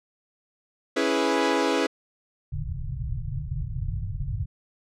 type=chord; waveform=sawtooth; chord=C# minor seventh; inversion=none; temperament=equal; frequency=277.2 / 329.6 / 415.3 / 493.9 Hz; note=C#4 / E4 / G#4 / B4; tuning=0 / 0 / 0 / 0 cents; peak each=-23 dBFS; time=0.96-1.87 s; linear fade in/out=10 ms
type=low-pass noise; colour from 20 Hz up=white; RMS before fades=-30 dBFS; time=2.52-4.46 s; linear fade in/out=5 ms; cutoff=150 Hz; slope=96 dB/octave
effects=low-pass 6000 Hz 12 dB/octave